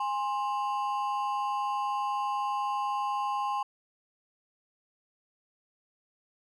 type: ring-modulated tone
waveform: triangle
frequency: 938 Hz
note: A#5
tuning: 11 cents sharp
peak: -23 dBFS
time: 0-3.63 s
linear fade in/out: 5 ms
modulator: 116 Hz
effects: none